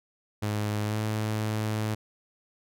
sawtooth tone with pitch glide, 105.2 to 108.16 Hz, G#2 to A2, +23 to -29 cents, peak -23 dBFS, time 0.42-1.95 s, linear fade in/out 10 ms, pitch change +48 cents, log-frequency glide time 0.84-0.98 s, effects none

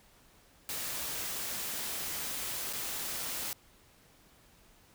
white noise with dropouts, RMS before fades -37 dBFS, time 0.69-3.53 s, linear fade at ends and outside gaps 1 ms, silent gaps 2.728-2.733 s, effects pink hiss -62 dBFS RMS until 4.94 s

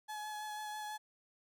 35% pulse tone with vibrato, 849 Hz, G#5, 38 cents sharp, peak -39 dBFS, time 0.08-0.98 s, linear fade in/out 20 ms, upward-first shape sine, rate 6.1 Hz, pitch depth 16 cents each way, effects none

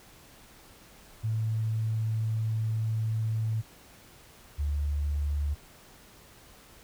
sine tone pair in turn, 110.7 / 72.82 Hz, A2 / D2, +11 / -14 cents, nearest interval perfect fifth, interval 725 cents, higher first, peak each -26 dBFS, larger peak neither, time 1.23-3.62 / 4.58-5.55 s, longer first, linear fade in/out 20 ms, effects pink hiss -54 dBFS RMS until 6.83 s

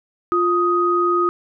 sine tone pair together, 350 / 1250 Hz, F4 / D#6, +4 / +8 cents, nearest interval octave + minor seventh, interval 2204 cents, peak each -18 / -17 dBFS, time 0.32-1.29 s, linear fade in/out 0 ms, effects none

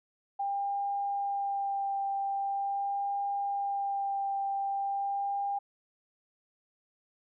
sine tone with vibrato, 796 Hz, G5, 26 cents sharp, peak -29 dBFS, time 0.39-5.59 s, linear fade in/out 10 ms, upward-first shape sine, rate 0.43 Hz, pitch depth 13 cents each way, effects none

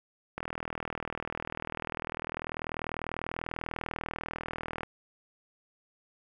click train, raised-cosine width 0.5 ms, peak -19 dBFS, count 180, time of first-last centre 0.38-4.833 s, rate 40.2 Hz, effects 10-bit

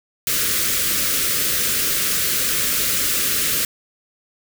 white band-stop noise, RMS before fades -20 dBFS, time 0.27-3.65 s, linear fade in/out 2 ms, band 570 to 1200 Hz, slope 48 dB/octave, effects none

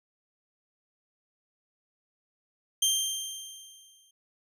20% pulse tone with exponential decay, 3164 Hz, G7, 15 cents sharp, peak -16 dBFS, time 2.82-4.11 s, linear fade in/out 5 ms, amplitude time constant 280 ms, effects none

